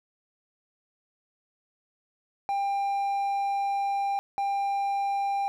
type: tone pair in turn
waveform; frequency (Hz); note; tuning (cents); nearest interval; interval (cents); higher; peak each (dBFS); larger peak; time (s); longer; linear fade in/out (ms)
triangle; 796 / 796; G5 / G5; +26 / +26; unison; 0; neither; -23; neither; 2.49-4.19 / 4.38-5.48; first; 0
effects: none